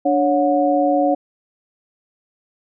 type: tone cluster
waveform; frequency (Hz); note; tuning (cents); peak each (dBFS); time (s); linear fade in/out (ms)
sine; 292.6 / 557 / 726; D4 / C#5 / F#5; -6 / +8 / -33; -18; 0.05-1.15; 10
effects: none